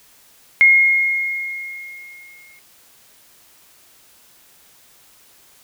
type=tone with exponential decay; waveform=sine; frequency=2148 Hz; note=C7; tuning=45 cents sharp; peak=-6 dBFS; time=0.61-2.59 s; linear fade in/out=0 ms; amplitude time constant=430 ms; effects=white hiss -51 dBFS RMS until 5.63 s